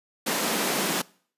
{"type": "high-pass noise", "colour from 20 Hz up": "pink", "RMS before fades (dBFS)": -26, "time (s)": [0.26, 1.02], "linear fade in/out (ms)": 10, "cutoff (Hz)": 170, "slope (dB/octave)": 48, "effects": ["noise-tail reverb RT60 0.5 s tail -23 dB re dry", "resampled to 32000 Hz"]}